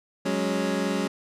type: chord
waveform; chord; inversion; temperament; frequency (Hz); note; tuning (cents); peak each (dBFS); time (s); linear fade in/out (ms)
25% pulse; F# suspended second; none; equal; 185 / 207.7 / 277.2; F#3 / G#3 / C#4; 0 / 0 / 0; -25; 0.25-1.08; 10
effects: low-pass 9000 Hz 12 dB/octave

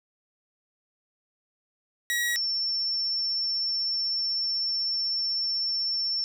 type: tone pair in turn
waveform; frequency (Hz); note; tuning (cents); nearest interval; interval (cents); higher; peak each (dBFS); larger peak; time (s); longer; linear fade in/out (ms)
sawtooth / sine; 1912 / 5408; A#6 / E8; +43 / +43; octave + tritone; 1800; second; -21 / -25; first; 2.1-2.36 / 2.36-6.24; second; 0
effects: none

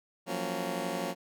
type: chord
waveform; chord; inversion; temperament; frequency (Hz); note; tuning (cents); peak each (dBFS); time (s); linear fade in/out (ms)
15% pulse; Gb major seventh; third; just; 173.43 / 185 / 231.2 / 277.5; F3 / Gb3 / Bb3 / Db4; -12 / 0 / -14 / +2; -32; 0.26-1.15; 50
effects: none

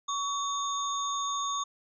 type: tone cluster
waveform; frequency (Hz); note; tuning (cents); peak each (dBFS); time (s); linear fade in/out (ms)
sine; 1126 / 3627 / 6630; C#6 / A#7 / G#8; +27 / -48 / -4; -30 / -37 / -37; 0.08-1.64; 10
effects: none

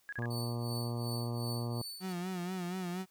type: tone bursts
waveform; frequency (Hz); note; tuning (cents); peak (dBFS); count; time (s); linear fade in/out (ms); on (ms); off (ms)
sine; 1661.2; G#6; 0; -38; 3; 0.09-0.257; 0; 35; 31
type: harmonic tone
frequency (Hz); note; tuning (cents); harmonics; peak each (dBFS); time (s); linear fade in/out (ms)
118.8; A#2; +33; 1 / 2 / 3 / 4 / 5 / 6 / 7 / 8 / 9 / 10; -35 / -41 / -45 / -47 / -49 / -51 / -52 / -53 / -54 / -55; 0.18-1.82; 5
type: tone with tremolo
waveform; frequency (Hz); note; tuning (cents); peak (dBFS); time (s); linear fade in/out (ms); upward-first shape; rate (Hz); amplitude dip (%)
sawtooth; 4493; C#8; +23; -37; 0.3-2.13; 10; triangle; 2.7; 90
type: tone with vibrato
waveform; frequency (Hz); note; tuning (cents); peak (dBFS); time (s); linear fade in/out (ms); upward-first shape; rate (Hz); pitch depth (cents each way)
35% pulse; 181.1; F#3; -37; -34; 2-3.06; 50; sine; 4.2; 71
effects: white hiss -70 dBFS RMS until 3.1 s

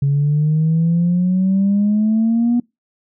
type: exponential sweep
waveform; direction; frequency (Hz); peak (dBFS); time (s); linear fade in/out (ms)
sine; up; 138.59 to 242.7; -11; 0.02-2.6; 5
effects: noise-tail reverb RT60 0.2 s tail -25 dB re dry + tanh soft clip ceiling -9 dBFS

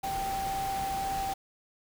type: tone in noise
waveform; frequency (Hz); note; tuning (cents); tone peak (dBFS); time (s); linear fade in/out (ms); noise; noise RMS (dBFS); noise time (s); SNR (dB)
sine; 780; G5; -9; -30; 0.03-1.34; 10; pink; -39; 0.03-1.34; +6
effects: none

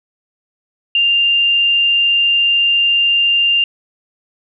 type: tone with frequency modulation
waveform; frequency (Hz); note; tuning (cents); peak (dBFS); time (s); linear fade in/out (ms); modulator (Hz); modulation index
sine; 2794; F7; 0; -10; 0.95-3.64; 2; 30.2; 0.41
effects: none

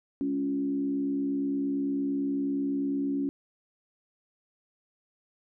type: tone with frequency modulation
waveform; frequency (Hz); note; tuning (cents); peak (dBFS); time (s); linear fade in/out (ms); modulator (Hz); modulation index
sine; 278.7; C#4; +9; -26; 0.21-3.29; 0; 68.6; 0.58
effects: none

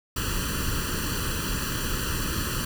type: noise with comb filter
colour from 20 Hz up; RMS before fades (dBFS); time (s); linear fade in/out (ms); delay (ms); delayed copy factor
pink; -28; 0.16-2.65; 5; 0.68; +0.95
effects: none

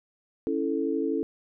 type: chord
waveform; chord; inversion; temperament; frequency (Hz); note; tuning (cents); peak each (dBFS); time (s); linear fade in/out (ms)
sine; A major; first; equal; 277.2 / 329.6 / 440; C#4 / E4 / A4; 0 / 0 / 0; -29; 0.47-1.23; 0
effects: none

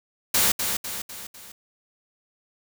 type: noise with echo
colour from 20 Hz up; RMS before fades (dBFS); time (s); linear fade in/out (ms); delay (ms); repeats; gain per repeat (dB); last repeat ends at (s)
white; -20; 0.34-0.52; 5; 250; 4; -6; 1.52
effects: none

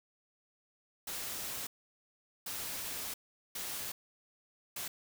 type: noise bursts at uneven times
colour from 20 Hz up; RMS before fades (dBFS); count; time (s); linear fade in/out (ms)
white; -40; 4; 1.07-1.67 / 2.46-3.14 / 3.55-3.92 / 4.76-4.88; 5
effects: none

